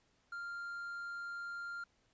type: tone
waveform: triangle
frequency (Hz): 1395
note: F6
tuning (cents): -2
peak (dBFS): -39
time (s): 0.32-1.84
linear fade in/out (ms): 5
effects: pink hiss -74 dBFS RMS until 2.13 s + resampled to 16000 Hz